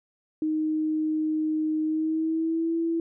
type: tone with pitch glide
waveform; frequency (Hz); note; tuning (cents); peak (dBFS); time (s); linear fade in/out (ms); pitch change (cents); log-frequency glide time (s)
sine; 311.1 to 331.5; D#4 to E4; 0 to +10; -23; 0.42-3; 2; +110; 1.83-2.76
effects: none